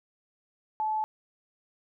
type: tone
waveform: sine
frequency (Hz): 865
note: A5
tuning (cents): -30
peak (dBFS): -26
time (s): 0.8-1.04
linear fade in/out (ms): 0
effects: none